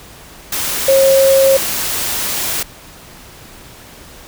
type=tone in noise; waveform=sine; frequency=540 Hz; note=C#5; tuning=45 cents flat; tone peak=-7 dBFS; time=0.88-1.57 s; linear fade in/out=5 ms; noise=white; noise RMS=-19 dBFS; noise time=0.52-2.63 s; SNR=+9 dB; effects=pink hiss -38 dBFS RMS until 4.27 s